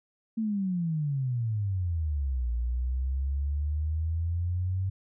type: exponential two-way sweep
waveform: sine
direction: down then up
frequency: 227.6 to 58.27 to 95.9 Hz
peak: -26 dBFS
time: 0.37-4.9 s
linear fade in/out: 10 ms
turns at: 2.51 s
effects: none